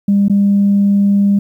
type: tone with dropouts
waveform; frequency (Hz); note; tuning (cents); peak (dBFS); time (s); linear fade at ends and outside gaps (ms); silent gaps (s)
sine; 200.6; G3; +40; -7; 0.08-1.39; 5; 0.283-0.297
effects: tanh soft clip ceiling -4 dBFS + 8-bit